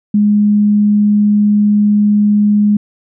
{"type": "tone", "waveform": "sine", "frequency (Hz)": 207.7, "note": "G#3", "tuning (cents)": 0, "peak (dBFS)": -7, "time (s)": [0.14, 2.77], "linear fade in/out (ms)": 5, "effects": []}